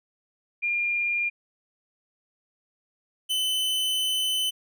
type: tone pair in turn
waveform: sine / 45% pulse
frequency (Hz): 2406 / 3031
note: D7 / F#7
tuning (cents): +41 / +41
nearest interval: major third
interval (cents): 400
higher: second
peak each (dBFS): -23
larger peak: neither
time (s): 0.62-1.3 / 3.29-4.51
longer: second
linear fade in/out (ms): 20
effects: none